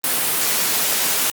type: noise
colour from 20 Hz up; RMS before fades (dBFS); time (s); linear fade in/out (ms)
white; -19; 0.04-1.3; 0
effects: high-pass 150 Hz 12 dB/octave + Opus 32 kbps